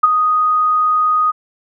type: tone with ADSR envelope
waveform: sine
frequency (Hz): 1244.5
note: D#6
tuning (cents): 0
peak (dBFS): -3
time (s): 0.03-1.32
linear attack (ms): 9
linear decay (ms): 24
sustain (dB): -8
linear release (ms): 22
effects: none